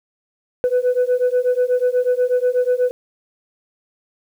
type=beating tone pair; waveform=sine; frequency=493.9 / 502.1 Hz; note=B4 / B4; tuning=0 / +29 cents; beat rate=8.2 Hz; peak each=-16 dBFS; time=0.64-2.91 s; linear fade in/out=0 ms; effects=tanh soft clip ceiling -11 dBFS + 8-bit